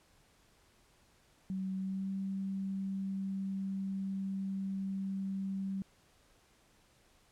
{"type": "tone with pitch glide", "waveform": "sine", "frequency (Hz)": [189.7, 193.57], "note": ["F#3", "G3"], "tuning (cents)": [43, -22], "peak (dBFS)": -34, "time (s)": [1.5, 5.82], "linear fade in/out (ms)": 0, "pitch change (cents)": 35, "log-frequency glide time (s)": [1.76, 2.12], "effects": ["pink hiss -67 dBFS RMS until 7.31 s", "low-pass 11000 Hz 12 dB/octave"]}